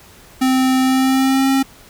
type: tone with pitch glide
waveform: square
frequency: 260 to 268.9 Hz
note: C4 to C4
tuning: -11 to +47 cents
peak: -13 dBFS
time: 0.41-1.63 s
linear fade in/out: 10 ms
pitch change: +58 cents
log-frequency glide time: 0.81-1.5 s
effects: pink hiss -44 dBFS RMS until 1.89 s